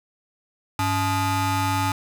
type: ring-modulated tone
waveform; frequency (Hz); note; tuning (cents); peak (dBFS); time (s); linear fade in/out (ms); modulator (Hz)
30% pulse; 380.8; F#4; +50; -15; 0.79-1.92; 2; 481
effects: none